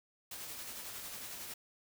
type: noise with tremolo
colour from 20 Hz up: white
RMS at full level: -44 dBFS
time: 0.31-1.54 s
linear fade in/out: 5 ms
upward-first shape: sine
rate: 11 Hz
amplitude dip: 30%
effects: none